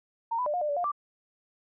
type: tone with pitch steps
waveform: sine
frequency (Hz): 919 / 996 / 595 / 714 / 599 / 576 / 706 / 1172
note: A#5 / B5 / D5 / F5 / D5 / D5 / F5 / D6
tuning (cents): -25 / +14 / +22 / +38 / +34 / -34 / +19 / -4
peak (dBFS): -26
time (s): 0.31-0.918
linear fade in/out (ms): 10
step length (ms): 76
effects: none